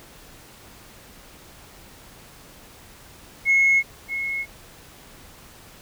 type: tone with echo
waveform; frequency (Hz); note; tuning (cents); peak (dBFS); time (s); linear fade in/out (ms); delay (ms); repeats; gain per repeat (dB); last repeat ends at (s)
sine; 2174; C#7; -34; -13; 3.45-3.83; 50; 630; 1; -11; 4.46
effects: tanh soft clip ceiling -11 dBFS + pink hiss -47 dBFS RMS until 5.81 s